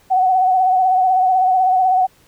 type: tone with vibrato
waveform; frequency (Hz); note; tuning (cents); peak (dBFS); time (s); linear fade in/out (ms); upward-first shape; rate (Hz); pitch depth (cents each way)
sine; 746; F#5; +14; -11; 0.1-2.07; 20; triangle; 16; 52
effects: pink hiss -53 dBFS RMS until 2.27 s